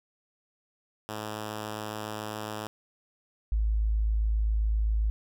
5% pulse / sine tone pair in turn, 107.2 / 53.79 Hz, A2 / A1, -45 / -39 cents, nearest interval octave, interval 1194 cents, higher first, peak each -23 dBFS, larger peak neither, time 1.09-2.67 / 3.52-5.1 s, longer neither, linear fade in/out 0 ms, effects none

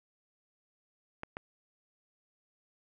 clicks, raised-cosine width 0.5 ms, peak -23 dBFS, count 2, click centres 1.234 / 1.369 s, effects none

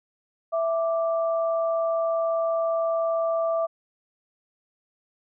sine tone pair together, 660.3 / 1174.7 Hz, E5 / D6, +3 / 0 cents, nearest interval minor seventh, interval 997 cents, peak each -22 / -31 dBFS, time 0.52-3.67 s, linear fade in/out 20 ms, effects none

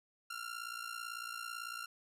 sawtooth ring-modulated tone, 1384 Hz, F6, 16 cents flat, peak -35 dBFS, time 0.3-1.86 s, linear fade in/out 5 ms, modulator 29 Hz, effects resampled to 32000 Hz

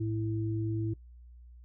sine tone pair together, 109.39 / 329.6 Hz, A2 / E4, -10 / 0 cents, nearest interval octave + perfect fifth, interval 1910 cents, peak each -31 / -34 dBFS, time 0-0.94 s, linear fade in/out 10 ms, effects noise-tail reverb RT60 0.1 s tail -19 dB re dry + added 60 Hz sine -49 dBFS peak until 1.64 s

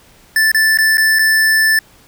square tone with dropouts, 1760 Hz, A6, in tune, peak -10 dBFS, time 0.36-1.79 s, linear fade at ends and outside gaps 2 ms, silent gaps 0.517-0.546 / 0.774-0.786 / 0.972-0.98 / 1.188-1.192 s, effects pink hiss -47 dBFS RMS until 2.07 s

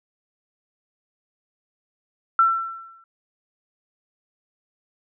sine tone with exponential decay, 1345 Hz, E6, 34 cents sharp, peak -11 dBFS, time 2.39-3.04 s, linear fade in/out 2 ms, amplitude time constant 140 ms, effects none

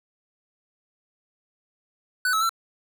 square tone with pitch steps, 1495 / 1299 / 1344 Hz, F#6 / E6 / E6, +17 / -26 / +33 cents, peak -21 dBFS, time 2.25-2.493 s, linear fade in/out 2 ms, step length 81 ms, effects none

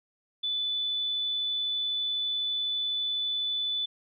sine tone, 3488 Hz, A7, 16 cents flat, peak -27 dBFS, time 0.43-3.86 s, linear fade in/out 10 ms, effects none

